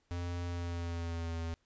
square tone with pitch glide, 87.31 to 82.79 Hz, F2 to E2, 0 to +8 cents, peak -36 dBFS, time 0.11-1.54 s, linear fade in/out 0 ms, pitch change -92 cents, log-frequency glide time 0.46-1.37 s, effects pink hiss -75 dBFS RMS until 1.65 s + resampled to 16000 Hz

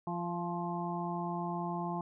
harmonic tone with a mistuned harmonic, 173 Hz, F3, 16 cents flat, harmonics 1 / 2 / 4 / 5 / 6, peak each -37 / -41 / -41 / -40 / -42 dBFS, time 0.07-2.01 s, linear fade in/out 2 ms, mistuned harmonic 6, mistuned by +27 cents, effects none

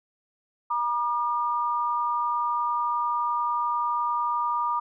sine tone pair together, 956.4 / 1205 Hz, A#5 / D6, +44 / +44 cents, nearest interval major third, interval 400 cents, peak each -26 dBFS, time 0.7-4.8 s, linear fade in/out 10 ms, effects none

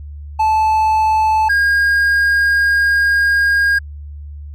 triangle tone pair in turn, 872 / 1624.4 Hz, A5 / G#6, -16 / -39 cents, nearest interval major seventh, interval 1077 cents, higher second, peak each -9 dBFS, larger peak neither, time 0.39-1.49 / 1.49-3.79 s, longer second, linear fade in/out 10 ms, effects added 73 Hz sine -28 dBFS peak until 4.54 s

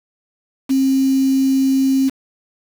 sine tone with quantisation, 267.5 Hz, C4, 38 cents sharp, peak -12 dBFS, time 0.69-2.1 s, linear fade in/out 20 ms, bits 5, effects none

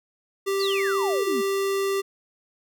square tone, 392.3 Hz, G4, 1 cent sharp, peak -23 dBFS, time 0.46-2.02 s, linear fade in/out 20 ms
sine exponential sweep, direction down, 4900 to 207 Hz, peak -27 dBFS, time 0.59-1.42 s, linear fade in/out 20 ms
effects none

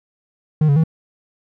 triangle tone with pitch steps, 154 / 141.6 / 160.3 Hz, D#3 / C#3 / E3, -17 / +37 / -48 cents, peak -9 dBFS, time 0.61-0.838 s, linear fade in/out 5 ms, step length 76 ms, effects none

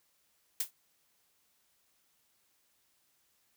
blue noise with exponential decay, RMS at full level -27 dBFS, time 0.6-0.71 s, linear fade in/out 5 ms, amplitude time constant 23 ms, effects white hiss -73 dBFS RMS until 3.56 s

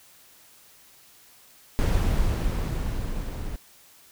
brown noise with level ramp, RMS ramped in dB -20 to -33 dBFS, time 1.79-3.56 s, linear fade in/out 0 ms, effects white hiss -54 dBFS RMS until 4.11 s

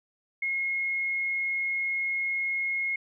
sine tone, 2159 Hz, C#7, 46 cents flat, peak -26 dBFS, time 0.42-2.96 s, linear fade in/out 5 ms, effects none

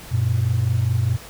sine tone pair together, 95.16 / 120 Hz, F#2 / B2, +49 / -49 cents, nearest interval major third, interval 402 cents, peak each -20 / -18 dBFS, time 0.11-1.17 s, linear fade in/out 20 ms, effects tanh soft clip ceiling -10 dBFS + pink hiss -40 dBFS RMS until 1.29 s

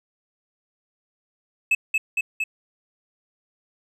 triangle tone with echo, 2600 Hz, E7, 24 cents flat, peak -14 dBFS, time 1.71-1.75 s, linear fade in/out 5 ms, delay 230 ms, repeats 3, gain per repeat -2 dB, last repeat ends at 2.44 s, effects resampled to 32000 Hz

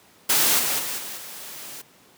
white noise with level steps, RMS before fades -19 / -24 / -29 / -34 / -38 dBFS, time 0.29-1.82 s, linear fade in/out 10 ms, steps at 0.58 / 0.78 / 0.97 / 1.16 s, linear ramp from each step 20 ms, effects pink hiss -54 dBFS RMS until 2.17 s + high-pass 150 Hz 12 dB/octave

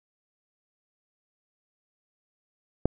click, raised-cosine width 2 ms, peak -8 dBFS, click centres 2.856 s, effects none

